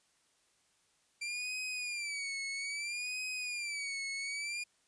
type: tone with vibrato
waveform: sawtooth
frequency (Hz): 2349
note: D7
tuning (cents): 0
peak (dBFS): -33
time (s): 1.21-4.64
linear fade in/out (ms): 10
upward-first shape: sine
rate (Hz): 0.61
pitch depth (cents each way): 120
effects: white hiss -72 dBFS RMS until 4.87 s + resampled to 22050 Hz